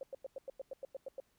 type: tone bursts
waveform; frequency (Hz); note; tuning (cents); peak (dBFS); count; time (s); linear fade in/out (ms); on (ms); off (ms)
sine; 537; C5; +45; -39; 11; 0.01-1.201; 2; 21; 96
effects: pink hiss -75 dBFS RMS until 1.38 s